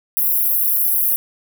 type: high-pass noise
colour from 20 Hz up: pink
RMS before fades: -17 dBFS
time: 0.17-1.16 s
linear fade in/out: 0 ms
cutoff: 11000 Hz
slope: 96 dB/octave
effects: none